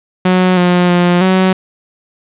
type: tone with pitch steps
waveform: sawtooth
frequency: 183.6 / 178 / 176.3 / 187.3 Hz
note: F#3 / F3 / F3 / F#3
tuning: -13 / +33 / +17 / +21 cents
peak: -4 dBFS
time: 0.25-1.53 s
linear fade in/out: 5 ms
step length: 320 ms
effects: resampled to 8000 Hz + 7-bit